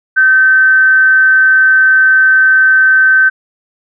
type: tone with amplitude modulation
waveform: sine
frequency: 1539 Hz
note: G6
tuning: 32 cents flat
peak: -3 dBFS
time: 0.16-3.3 s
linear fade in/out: 20 ms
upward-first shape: sine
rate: 269 Hz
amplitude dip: 30%
effects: none